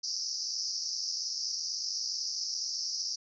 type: band-pass noise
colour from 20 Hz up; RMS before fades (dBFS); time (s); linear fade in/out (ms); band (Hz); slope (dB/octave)
white; -35; 0.03-3.16; 10; 4800 to 5800; 96
effects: none